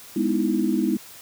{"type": "chord", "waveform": "sine", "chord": "E major seventh", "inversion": "first", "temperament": "just", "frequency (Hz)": [206, 247.2, 309, 329.6], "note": ["G#3", "B3", "D#4", "E4"], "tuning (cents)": [-14, 2, -12, 0], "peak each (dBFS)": -25, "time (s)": [0.16, 0.97], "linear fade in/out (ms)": 5, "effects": ["white hiss -44 dBFS RMS until 1.21 s"]}